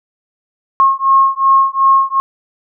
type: beating tone pair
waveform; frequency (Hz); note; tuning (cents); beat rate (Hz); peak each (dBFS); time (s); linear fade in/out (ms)
sine; 1080 / 1082.7; C#6 / C#6; -45 / -41; 2.7; -11; 0.8-2.2; 0
effects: none